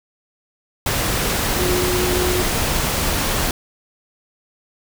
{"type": "tone in noise", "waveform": "sine", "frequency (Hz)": 361.2, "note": "F#4", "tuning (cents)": -42, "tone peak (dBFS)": -20, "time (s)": [1.59, 2.42], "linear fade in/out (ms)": 2, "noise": "pink", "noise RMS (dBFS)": -20, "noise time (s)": [0.86, 3.51], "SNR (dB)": -3, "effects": []}